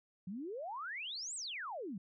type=exponential two-way sweep; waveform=sine; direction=up then down; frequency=172.7 to 8372 to 172.7 Hz; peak=-40 dBFS; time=0.27-1.98 s; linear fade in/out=5 ms; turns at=1.35 s; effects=none